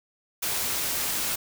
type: noise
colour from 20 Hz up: white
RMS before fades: -28 dBFS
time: 0.42-1.36 s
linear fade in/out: 10 ms
effects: none